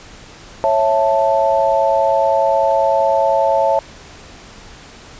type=chord; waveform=sine; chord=A major; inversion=first; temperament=just; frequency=550 / 660 / 880 Hz; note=C#5 / E5 / A5; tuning=-14 / +2 / 0 cents; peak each=-16 dBFS; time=0.64-3.79 s; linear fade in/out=0 ms; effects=pink hiss -39 dBFS RMS until 5.19 s + resampled to 16000 Hz